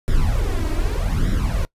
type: noise with flanger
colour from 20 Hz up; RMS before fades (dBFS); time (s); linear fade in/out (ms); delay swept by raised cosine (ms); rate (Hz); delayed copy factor
brown; -19; 0.08-1.65; 0; 0.55 to 3.15; 0.82; +0.75
effects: noise-tail reverb RT60 0.1 s tail -23 dB re dry + resampled to 32000 Hz